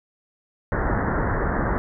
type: low-pass noise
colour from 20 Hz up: pink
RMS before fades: -23 dBFS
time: 0.72-1.78 s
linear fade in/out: 0 ms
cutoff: 1900 Hz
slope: 96 dB/octave
effects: none